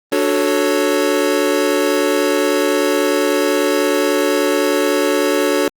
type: chord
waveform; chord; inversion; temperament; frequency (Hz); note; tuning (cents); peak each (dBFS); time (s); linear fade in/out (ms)
square; D major seventh; none; equal; 293.7 / 370 / 440 / 554.4; D4 / F#4 / A4 / C#5; 0 / 0 / 0 / 0; -20; 0.12-5.68; 2
effects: Opus 24 kbps